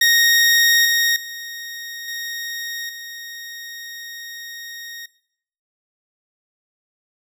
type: tone with level steps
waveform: 20% pulse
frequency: 1864.7 Hz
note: A#6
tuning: in tune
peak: -7 / -10 / -25 / -21 / -27 dBFS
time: 0.01-5.06 s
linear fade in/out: 5 ms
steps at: 0.85 / 1.16 / 2.08 / 2.89 s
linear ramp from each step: 2 ms
effects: noise-tail reverb RT60 0.7 s tail -20 dB re dry